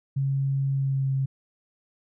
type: tone with pitch glide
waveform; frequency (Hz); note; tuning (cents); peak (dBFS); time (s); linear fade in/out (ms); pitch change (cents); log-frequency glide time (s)
sine; 136.8 to 134.68; C#3 to C#3; -23 to -50; -22; 0.16-1.26; 10; -27; 0.73-1.1
effects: none